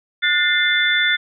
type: tone cluster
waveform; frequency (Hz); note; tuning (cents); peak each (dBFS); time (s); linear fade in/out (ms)
sine; 1448 / 1782 / 2089 / 3502; F#6 / A6 / C7 / A7; -38 / +22 / -3 / -9; -20; 0.22-1.17; 20
effects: none